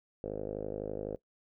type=tone with low-pass filter; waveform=5% pulse; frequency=51.91 Hz; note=G#1; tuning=in tune; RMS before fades=-38 dBFS; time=0.24-1.16 s; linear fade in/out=0 ms; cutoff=500 Hz; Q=4.1; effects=noise-tail reverb RT60 0.1 s tail -18 dB re dry